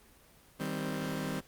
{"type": "chord", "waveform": "sawtooth", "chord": "C minor", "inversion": "first", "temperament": "just", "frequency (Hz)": [156.98, 196.22, 261.6], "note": ["Eb3", "G3", "C4"], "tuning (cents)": [16, 2, 0], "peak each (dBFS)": -34, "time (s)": [0.59, 1.41], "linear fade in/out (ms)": 20, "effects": ["pink hiss -60 dBFS RMS until 1.47 s", "Opus 24 kbps"]}